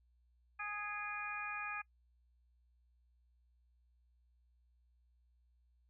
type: harmonic tone with a mistuned harmonic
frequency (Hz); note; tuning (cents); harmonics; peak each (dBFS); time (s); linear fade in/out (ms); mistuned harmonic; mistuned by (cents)
415.3; G#4; 0; 2 / 3 / 4 / 5 / 6; -49 / -45 / -45 / -54 / -43; 0.59-1.82; 10; 6; -36
effects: noise-tail reverb RT60 0.1 s tail -23 dB re dry + added 60 Hz sine -69 dBFS peak until 5.89 s